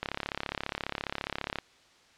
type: click train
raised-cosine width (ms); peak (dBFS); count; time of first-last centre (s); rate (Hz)
0.3; -15; 55; 0.03-1.586; 34.7
effects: white hiss -60 dBFS RMS until 2.17 s + low-pass 5000 Hz 12 dB/octave